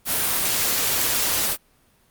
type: noise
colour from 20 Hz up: white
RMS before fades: -22 dBFS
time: 0.05-1.57 s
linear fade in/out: 50 ms
effects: pink hiss -60 dBFS RMS until 2.1 s + Opus 32 kbps